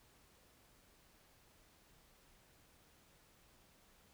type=silence; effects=pink hiss -68 dBFS RMS until 4.13 s